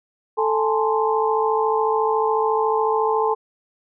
sine tone cluster, 439.9 / 833 / 887 / 1043 Hz, A4 / G#5 / A5 / C6, 0 / +5 / +14 / -6 cents, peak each -20 / -24 / -24 / -24 dBFS, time 0.37-3.35 s, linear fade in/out 20 ms, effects none

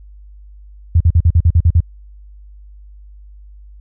sine tone bursts, 83.8 Hz, E2, 29 cents sharp, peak -6 dBFS, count 9, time 0.95-1.805 s, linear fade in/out 5 ms, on 55 ms, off 45 ms, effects added 50 Hz sine -36 dBFS peak until 3.8 s

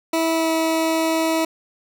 20% pulse tone with pitch glide, 326.1 to 323.5 Hz, E4 to E4, -19 to -32 cents, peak -13 dBFS, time 0.13-1.45 s, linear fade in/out 5 ms, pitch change -13 cents, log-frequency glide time 0.34-0.5 s, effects none

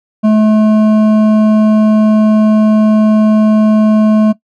sine tone with hard clipping, 215.3 Hz, A3, 37 cents flat, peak -7 dBFS, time 0.23-4.33 s, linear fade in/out 20 ms, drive 9 dB, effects noise-tail reverb RT60 0.1 s tail -18 dB re dry

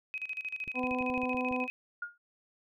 sine tone with tremolo, 2530 Hz, D#7, 28 cents sharp, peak -33 dBFS, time 0.14-1.7 s, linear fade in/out 0 ms, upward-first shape square, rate 13 Hz, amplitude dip 80%
clicks, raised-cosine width 3 ms, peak -34 dBFS, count 9, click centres 0.677 / 0.84 / 0.913 / 1.009 / 1.1 / 1.177 / 1.234 / 1.346 / 1.512 s
harmonic tone, 252.4 Hz, B3, 38 cents sharp, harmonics 1 / 2 / 3 / 4, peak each -33 / -36 / -38 / -39 dBFS, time 0.74-1.68 s, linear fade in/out 50 ms
sine tone with exponential decay, 1424 Hz, F6, 33 cents sharp, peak -31 dBFS, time 2.02-2.18 s, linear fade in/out 5 ms, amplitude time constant 33 ms
effects none

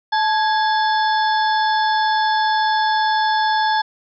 harmonic tone with a mistuned harmonic, 869 Hz, A5, 22 cents flat, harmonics 1 / 2 / 4 / 5 / 6, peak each -16 / -22 / -28 / -30 / -32 dBFS, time 0.12-3.82 s, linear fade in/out 10 ms, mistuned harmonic 2, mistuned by -85 cents, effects none

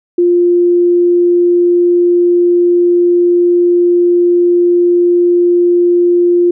sine tone, 350.3 Hz, F4, 5 cents sharp, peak -6 dBFS, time 0.18-6.51 s, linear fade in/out 5 ms, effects none

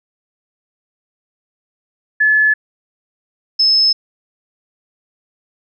sine tone pair in turn, 1721 / 5210 Hz, A6 / E8, -39 / -21 cents, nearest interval octave + perfect fifth, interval 1918 cents, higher second, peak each -9 dBFS, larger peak neither, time 2.2-2.54 / 3.59-3.93 s, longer neither, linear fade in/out 10 ms, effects none

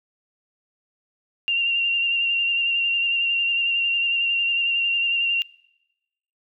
sine tone with vibrato, 2769 Hz, F7, 15 cents flat, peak -19 dBFS, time 1.48-5.42 s, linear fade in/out 0 ms, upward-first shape sine, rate 11 Hz, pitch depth 24 cents each way, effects noise-tail reverb RT60 1.0 s tail -25 dB re dry

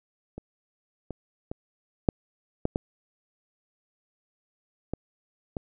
clicks, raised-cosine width 2 ms, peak -24 / -21 / -20 / -6 / -11 / -12 / -16 / -18 dBFS, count 8, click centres 0.38 / 1.107 / 1.515 / 2.088 / 2.654 / 2.759 / 4.936 / 5.568 s, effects none

